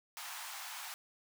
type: high-pass noise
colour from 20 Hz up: pink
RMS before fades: -45 dBFS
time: 0.17-0.94 s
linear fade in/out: 0 ms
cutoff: 760 Hz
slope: 48 dB/octave
effects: none